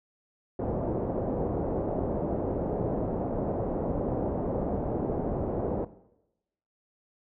white low-pass noise, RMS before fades -30 dBFS, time 0.59-5.85 s, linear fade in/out 5 ms, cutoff 620 Hz, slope 24 dB/octave, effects noise-tail reverb RT60 0.9 s tail -17 dB re dry

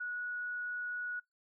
sine tone, 1463 Hz, F#6, 20 cents flat, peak -36 dBFS, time 0-1.2 s, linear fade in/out 10 ms, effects noise-tail reverb RT60 0.2 s tail -26 dB re dry

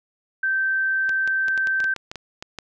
sine tone, 1555 Hz, G6, 14 cents flat, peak -19 dBFS, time 0.43-1.94 s, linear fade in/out 5 ms
clicks, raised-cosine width 0.2 ms, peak -16 dBFS, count 12, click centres 1.093 / 1.276 / 1.483 / 1.577 / 1.672 / 1.803 / 1.842 / 1.963 / 2.115 / 2.157 / 2.425 / 2.587 s
effects none

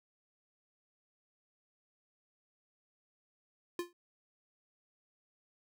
square tone with exponential decay, 349.2 Hz, F4, in tune, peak -32 dBFS, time 3.79-3.93 s, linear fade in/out 2 ms, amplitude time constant 29 ms, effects none

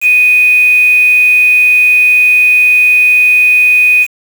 sine tone with quantisation, 2489 Hz, D#7, in tune, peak -4 dBFS, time 0.01-4.07 s, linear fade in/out 50 ms, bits 4, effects none

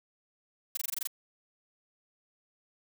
blue noise bursts, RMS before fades -32 dBFS, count 8, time 0.75-1.073 s, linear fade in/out 5 ms, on 22 ms, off 21 ms, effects none

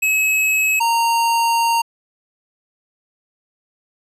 square tone pair in turn, 2570 / 925.6 Hz, E7 / A#5, -45 / -13 cents, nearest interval octave + tritone, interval 1768 cents, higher first, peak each -15 dBFS, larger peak neither, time 0.02-0.8 / 0.8-1.82 s, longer second, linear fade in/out 10 ms, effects resampled to 32000 Hz

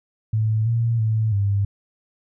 sine tone with pitch steps, 109.4 / 115.9 / 110 / 100.1 Hz, A2 / A#2 / A2 / G2, -9 / -10 / 0 / +37 cents, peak -17 dBFS, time 0.33-1.65 s, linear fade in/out 5 ms, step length 330 ms, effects none

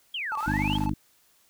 sine exponential two-way sweep, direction down then up, 3322 to 1100 to 3322 Hz, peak -29 dBFS, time 0.14-0.77 s, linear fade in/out 5 ms, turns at 0.37 s
triangle tone bursts, 873 Hz, A5, 14 cents flat, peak -28 dBFS, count 11, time 0.32-0.893 s, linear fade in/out 0 ms, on 33 ms, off 21 ms
pink high-pass noise, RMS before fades -48 dBFS, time 0.37-0.87 s, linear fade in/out 20 ms, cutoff 740 Hz, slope 24 dB/octave
harmonic tone, 50.6 Hz, G#1, 44 cents flat, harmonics 1 / 2 / 3 / 4 / 5 / 6, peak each -32 / -32 / -32 / -32 / -32 / -32 dBFS, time 0.46-0.94 s, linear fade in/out 10 ms
effects white hiss -63 dBFS RMS until 1.49 s

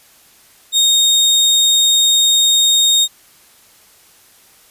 30% pulse tone, 3710 Hz, A#7, 9 cents flat, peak -7 dBFS, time 0.72-3.08 s, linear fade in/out 50 ms, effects white hiss -48 dBFS RMS until 4.7 s + resampled to 32000 Hz

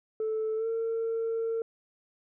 sine tone with pitch glide, 438.1 to 454.3 Hz, A4 to A#4, -7 to -45 cents, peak -26 dBFS, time 0.2-1.62 s, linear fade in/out 2 ms, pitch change +62 cents, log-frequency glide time 0.56-0.67 s, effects tanh soft clip ceiling -25 dBFS

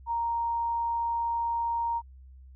sine tone, 932.3 Hz, A#5, in tune, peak -26 dBFS, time 0.06-2.02 s, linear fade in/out 50 ms, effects added 65 Hz sine -47 dBFS peak until 2.55 s

